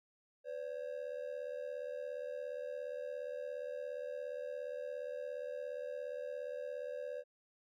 triangle ring-modulated tone, 540 Hz, C#5, 45 cents flat, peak -35 dBFS, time 0.44-7.24 s, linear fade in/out 50 ms, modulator 38.6 Hz, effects none

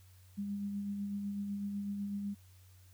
sine tone with tremolo, 201.7 Hz, G3, 50 cents sharp, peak -34 dBFS, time 0.37-2.35 s, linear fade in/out 20 ms, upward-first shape sine, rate 8 Hz, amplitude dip 30%, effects added 92 Hz sine -57 dBFS peak until 2.93 s + white hiss -67 dBFS RMS until 2.93 s

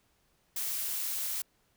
blue noise, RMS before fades -34 dBFS, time 0.56-1.42 s, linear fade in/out 5 ms, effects pink hiss -71 dBFS RMS until 1.76 s

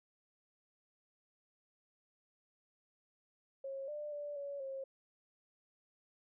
sine tone with pitch steps, 543 / 595 / 584 / 565 / 538 Hz, C#5 / D5 / D5 / C#5 / C5, -36 / +22 / -10 / +33 / +48 cents, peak -40 dBFS, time 3.64-4.84 s, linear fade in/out 5 ms, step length 240 ms, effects none

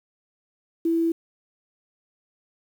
sine tone with quantisation, 331.3 Hz, E4, 9 cents sharp, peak -19 dBFS, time 0.85-1.12 s, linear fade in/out 5 ms, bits 8, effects none

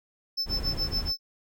triangle tone with tremolo, 5274 Hz, E8, in tune, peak -24 dBFS, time 0.37-1.19 s, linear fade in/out 10 ms, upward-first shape sine, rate 7.1 Hz, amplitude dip 100%
brown noise, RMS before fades -32 dBFS, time 0.45-1.13 s, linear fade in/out 50 ms
effects none

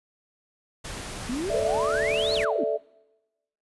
pink noise, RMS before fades -36 dBFS, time 0.84-2.45 s, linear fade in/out 10 ms
sine exponential two-way sweep, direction up then down, 230.6 to 4442 to 230.6 Hz, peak -27 dBFS, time 1.29-2.64 s, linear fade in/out 5 ms, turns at 2.34 s
sine chord, A suspended fourth, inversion none, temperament just, 440 / 586.7 / 660 Hz, A4 / D5 / E5, 0 / -2 / +2 cents, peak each -27 dBFS, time 1.49-2.78 s, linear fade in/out 20 ms
effects noise-tail reverb RT60 1.0 s tail -23 dB re dry + resampled to 24000 Hz

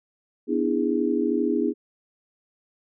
sine chord, E dominant seventh, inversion second, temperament just, 247.2 / 296.7 / 329.6 / 412 Hz, B3 / D4 / E4 / G#4, +2 / +18 / 0 / -14 cents, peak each -26 dBFS, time 0.47-1.74 s, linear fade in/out 50 ms, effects none

